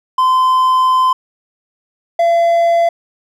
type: tone pair in turn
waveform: triangle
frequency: 1029 / 679.1 Hz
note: C6 / F5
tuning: -29 / -49 cents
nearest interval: perfect fifth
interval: 720 cents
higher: first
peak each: -7 dBFS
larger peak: neither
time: 0.18-1.13 / 2.19-2.89 s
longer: first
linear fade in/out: 5 ms
effects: none